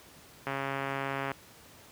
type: click train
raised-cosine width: 0.5 ms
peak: -18 dBFS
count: 117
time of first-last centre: 0.47-1.317 s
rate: 137 Hz
effects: pink hiss -54 dBFS RMS until 1.91 s + high-pass 80 Hz 12 dB/octave